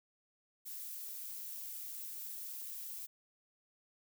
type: noise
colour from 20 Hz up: violet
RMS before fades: -45 dBFS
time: 0.65-3.07 s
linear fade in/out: 20 ms
effects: none